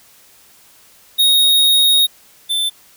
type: tone pair in turn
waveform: square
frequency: 3749 / 3539 Hz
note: A#7 / A7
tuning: +9 / +9 cents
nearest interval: minor second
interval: 100 cents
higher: first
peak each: -10 / -16 dBFS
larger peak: first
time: 1.18-2.07 / 2.49-2.7 s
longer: first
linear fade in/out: 20 ms
effects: white hiss -48 dBFS RMS until 2.96 s